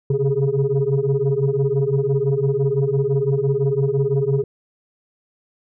sine tone cluster, 134.2 / 140.1 / 404.7 / 422.6 Hz, C3 / C#3 / G#4 / G#4, +44 / +19 / -45 / +30 cents, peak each -21 dBFS, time 0.1-4.44 s, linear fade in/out 5 ms, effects tanh soft clip ceiling -9 dBFS

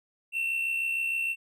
triangle tone with amplitude modulation, 2700 Hz, E7, 41 cents sharp, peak -23 dBFS, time 0.32-1.36 s, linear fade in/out 50 ms, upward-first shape sine, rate 66.5 Hz, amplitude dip 45%, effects none

